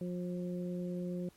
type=harmonic tone; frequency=178.1 Hz; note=F3; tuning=34 cents sharp; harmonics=1 / 2 / 3; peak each=-36 / -42 / -45 dBFS; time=0.01-1.29 s; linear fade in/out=2 ms; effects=pink hiss -65 dBFS RMS until 1.36 s + MP3 64 kbps